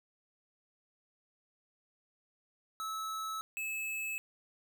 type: tone pair in turn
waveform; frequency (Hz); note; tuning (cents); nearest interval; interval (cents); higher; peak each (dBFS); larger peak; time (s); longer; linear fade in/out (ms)
square; 1300 / 2600; E6 / E7; -24 / -24; octave; 1200; second; -37 / -36; second; 2.8-3.41 / 3.57-4.18; neither; 0
effects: none